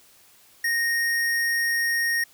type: tone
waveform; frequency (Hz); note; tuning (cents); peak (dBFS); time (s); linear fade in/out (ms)
square; 1859; A#6; -5; -22; 0.64-2.24; 5
effects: white hiss -55 dBFS RMS until 2.33 s